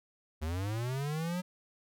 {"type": "linear sweep", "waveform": "square", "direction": "up", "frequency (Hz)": [74, 184.4], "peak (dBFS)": -33, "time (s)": [0.41, 1.42], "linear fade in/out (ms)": 20, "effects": []}